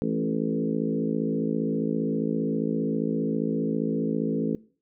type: harmonic tone with a mistuned harmonic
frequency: 55 Hz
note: A1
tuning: in tune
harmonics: 3 / 4 / 5 / 6 / 7 / 8 / 9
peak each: -32 / -28 / -29 / -35 / -37 / -31 / -36 dBFS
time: 0.02-4.55 s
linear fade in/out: 0 ms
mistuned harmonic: 4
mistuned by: -21 cents
effects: noise-tail reverb RT60 0.4 s tail -21 dB re dry